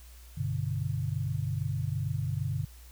sine chord, G major, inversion none, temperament equal with one note detuned, 98 / 124.4 / 146.83 Hz, G2 / B2 / D3, 0 / +13 / 0 cents, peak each -33 dBFS, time 0.37-2.65 s, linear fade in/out 10 ms, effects added 60 Hz sine -48 dBFS peak until 2.91 s + white hiss -57 dBFS RMS until 2.91 s

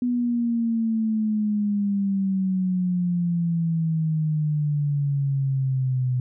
sine exponential sweep, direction down, 246.9 to 125.3 Hz, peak -20 dBFS, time 0.02-6.2 s, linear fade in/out 2 ms, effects none

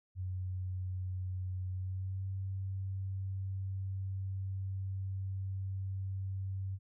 sine tone with pitch glide, 92.5 to 95.98 Hz, F#2 to G2, 0 to -36 cents, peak -35 dBFS, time 0.15-6.79 s, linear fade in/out 50 ms, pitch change +64 cents, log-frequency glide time 1.71-2.26 s, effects none

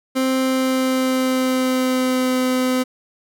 30% pulse tone with pitch glide, 261.6 to 255.5 Hz, C4 to C4, 0 to -41 cents, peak -14 dBFS, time 0.15-2.84 s, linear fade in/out 20 ms, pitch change -41 cents, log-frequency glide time 0.4-2.37 s, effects none

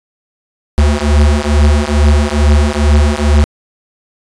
square beating tone pair, 72.4 / 74.7 Hz, D2 / D2, -24 / +30 cents, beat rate 2.3 Hz, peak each -11 / -11 dBFS, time 0.78-3.44 s, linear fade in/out 0 ms, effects resampled to 22050 Hz

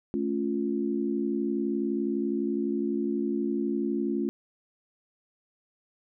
sine chord, A augmented, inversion none, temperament equal with one note detuned, 217.6 / 277.2 / 349.2 Hz, A3 / C#4 / E#4, -19 / 0 / 0 cents, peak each -30 dBFS, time 0.14-4.29 s, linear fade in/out 0 ms, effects none

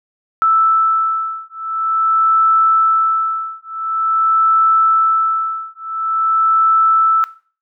sine beating tone pair, 1318.5 / 1318.97 Hz, E6 / E6, 0 / +1 cents, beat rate 0.47 Hz, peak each -15 dBFS, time 0.42-7.24 s, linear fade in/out 0 ms, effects noise-tail reverb RT60 0.4 s tail -17 dB re dry

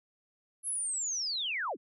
sine linear sweep, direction down, 11020 to 166.6 Hz, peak -31 dBFS, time 0.63-1.77 s, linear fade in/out 50 ms, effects none

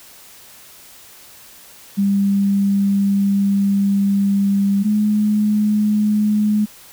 sine tone pair in turn, 198.8 / 210.6 Hz, G3 / G#3, +25 / +24 cents, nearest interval minor second, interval 99 cents, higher second, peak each -13 dBFS, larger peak neither, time 1.97-4.84 / 4.84-6.66 s, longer first, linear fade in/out 20 ms, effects white hiss -43 dBFS RMS until 6.92 s

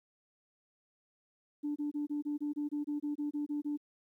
sine tone bursts, 293.7 Hz, D4, in tune, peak -31 dBFS, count 14, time 1.63-3.775 s, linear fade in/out 20 ms, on 130 ms, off 25 ms, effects tanh soft clip ceiling -28 dBFS + 12-bit

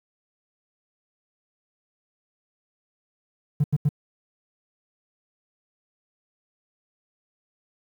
triangle tone bursts, 146.83 Hz, D3, in tune, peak -13 dBFS, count 3, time 3.6-3.891 s, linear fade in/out 10 ms, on 41 ms, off 84 ms, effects tanh soft clip ceiling -13 dBFS + 9-bit

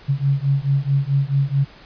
sine beating tone pair, 136.5 / 141.1 Hz, C#3 / C#3, -26 / +31 cents, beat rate 4.6 Hz, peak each -19 dBFS, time 0.08-1.65 s, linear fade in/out 20 ms, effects pink hiss -45 dBFS RMS until 1.85 s + resampled to 11025 Hz

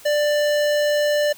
square tone with notch filter, 591 Hz, D5, 11 cents sharp, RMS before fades -19 dBFS, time 0.05-1.33 s, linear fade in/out 10 ms, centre 11000 Hz, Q 0.92, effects white hiss -45 dBFS RMS until 1.37 s

